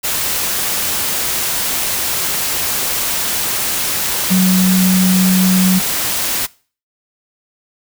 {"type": "tone in noise", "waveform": "sine", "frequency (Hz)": 185.7, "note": "F#3", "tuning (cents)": 7, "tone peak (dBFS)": -9, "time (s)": [4.3, 5.8], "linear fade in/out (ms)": 20, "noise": "white", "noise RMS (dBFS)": -18, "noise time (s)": [0.03, 6.47], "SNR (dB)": 6, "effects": ["noise-tail reverb RT60 0.4 s tail -22 dB re dry"]}